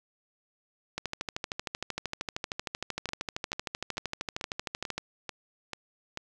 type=two click trains; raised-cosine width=0.2 ms; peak=-15 / -18 dBFS; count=53 / 8; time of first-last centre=0.98-4.98 / 3.09-6.174 s; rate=13 / 2.27 Hz; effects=none